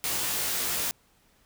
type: noise with comb filter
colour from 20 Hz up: white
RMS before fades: -29 dBFS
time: 0.04-0.91 s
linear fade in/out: 0 ms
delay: 17 ms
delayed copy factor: +1
effects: pink hiss -64 dBFS RMS until 1.45 s